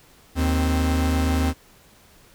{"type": "tone pair together", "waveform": "45% pulse", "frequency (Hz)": [77.77, 261.6], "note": ["D#2", "C4"], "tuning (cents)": [0, 0], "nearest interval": "octave + major sixth", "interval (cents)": 2100, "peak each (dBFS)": [-20, -24], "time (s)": [0.35, 1.54], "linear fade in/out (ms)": 50, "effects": ["pink hiss -53 dBFS RMS until 2.34 s"]}